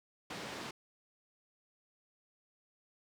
pink band-pass noise, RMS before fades -44 dBFS, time 0.3-0.71 s, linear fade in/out 5 ms, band 190 to 5300 Hz, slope 12 dB/octave, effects none

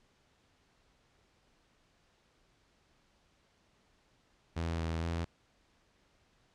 sawtooth tone with pitch steps, 83.1 / 81.7 / 83.8 Hz, E2 / E2 / E2, +15 / -15 / +29 cents, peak -29 dBFS, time 4.56-5.25 s, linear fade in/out 10 ms, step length 230 ms, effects pink hiss -70 dBFS RMS until 6.54 s + low-pass 6000 Hz 12 dB/octave

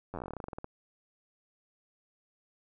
slowing click train, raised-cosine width 1 ms, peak -25 dBFS, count 19, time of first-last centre 0.14-0.644 s, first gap 10 ms, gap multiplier 1.11, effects none

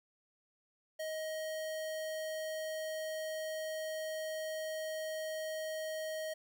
square tone, 629 Hz, D#5, 19 cents sharp, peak -38 dBFS, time 0.99-6.34 s, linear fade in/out 10 ms, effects 12-bit

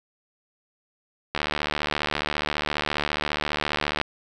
click train, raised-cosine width 0.3 ms, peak -8 dBFS, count 200, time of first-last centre 1.35-4.014 s, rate 74.7 Hz, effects none

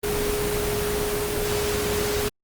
sine tone in noise, 415.3 Hz, G#4, in tune, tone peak -25 dBFS, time 0.03-2.29 s, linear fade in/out 10 ms, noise pink, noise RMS -27 dBFS, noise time 0.03-2.29 s, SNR -1 dB, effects Opus 24 kbps

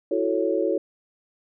sine chord, F# minor seventh, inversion third, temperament equal, 329.6 / 370 / 440 / 554.4 Hz, E4 / F#4 / A4 / C#5, 0 / 0 / 0 / 0 cents, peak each -26 dBFS, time 0.11-0.78 s, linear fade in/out 5 ms, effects none

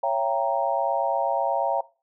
sine chord, C# diminished seventh, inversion none, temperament equal with one note detuned, 554.4 / 675.8 / 784 / 932.3 Hz, C#5 / E5 / G5 / Bb5, 0 / +43 / 0 / 0 cents, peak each -27 dBFS, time 0.03-1.81 s, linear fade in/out 5 ms, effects noise-tail reverb RT60 0.3 s tail -18 dB re dry

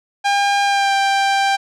sawtooth tone with pitch glide, 804 to 788.4 Hz, G5 to G5, +44 to +10 cents, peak -10 dBFS, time 0.24-1.57 s, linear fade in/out 20 ms, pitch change -34 cents, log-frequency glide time 0.63-0.94 s, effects low-pass 6000 Hz 12 dB/octave

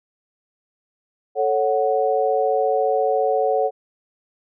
sine chord, F# minor, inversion first, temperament equal, 440 / 554.4 / 740 Hz, A4 / C#5 / F#5, 0 / 0 / 0 cents, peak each -21 dBFS, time 1.35-3.71 s, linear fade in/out 50 ms, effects none

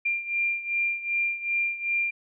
sine beating tone pair, 2386 / 2388.6 Hz, D7 / D7, +27 / +29 cents, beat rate 2.6 Hz, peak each -26 / -30 dBFS, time 0.05-2.11 s, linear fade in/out 10 ms, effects none

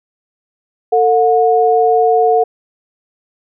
sine tone pair together, 449.2 / 724 Hz, A4 / F#5, +36 / -38 cents, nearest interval minor sixth, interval 826 cents, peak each -11 dBFS, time 0.92-2.44 s, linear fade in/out 10 ms, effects none

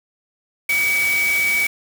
sine tone in noise, 2273 Hz, C#7, 43 cents sharp, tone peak -16 dBFS, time 0.69-1.67 s, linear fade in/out 5 ms, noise white, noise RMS -27 dBFS, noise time 0.69-1.67 s, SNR +8 dB, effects none

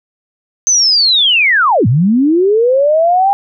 sine linear two-way sweep, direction down then up, 6280 to 103.83 to 809 Hz, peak -7 dBFS, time 0.67-3.33 s, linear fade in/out 0 ms, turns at 1.87 s, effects none

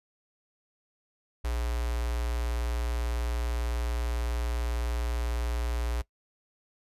square tone with notch filter, 59.1 Hz, A#1, 24 cents sharp, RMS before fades -30 dBFS, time 1.44-6.02 s, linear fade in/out 10 ms, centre 200 Hz, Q 0.76, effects noise-tail reverb RT60 0.1 s tail -20 dB re dry + resampled to 32000 Hz

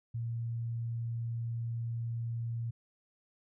sine tone, 116.3 Hz, A#2, 4 cents flat, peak -33 dBFS, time 0.14-2.71 s, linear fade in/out 10 ms, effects none

